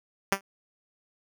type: tone with exponential decay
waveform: 5% pulse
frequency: 196 Hz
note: G3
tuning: in tune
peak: -7 dBFS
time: 0.32-0.41 s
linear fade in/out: 2 ms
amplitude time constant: 18 ms
effects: none